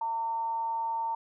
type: tone with amplitude modulation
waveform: sine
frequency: 910 Hz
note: A#5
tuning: 42 cents flat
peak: -27 dBFS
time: 0.01-1.15 s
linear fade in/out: 5 ms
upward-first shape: sine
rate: 247 Hz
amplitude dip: 30%
effects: none